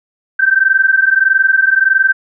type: tone pair together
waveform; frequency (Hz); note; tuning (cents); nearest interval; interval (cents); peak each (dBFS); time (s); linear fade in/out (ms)
sine; 1546.4 / 1568; G6 / G6; -24 / 0; unison; 24; -11; 0.39-2.13; 10
effects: none